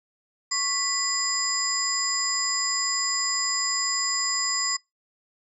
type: tone cluster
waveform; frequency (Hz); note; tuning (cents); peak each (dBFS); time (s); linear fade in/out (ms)
sine; 1101 / 1982 / 4986 / 7300; C#6 / B6 / D#8 / A#8; -12 / +6 / +3 / -37; -33 / -33 / -26 / -27; 0.51-4.77; 10
effects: noise-tail reverb RT60 0.2 s tail -25 dB re dry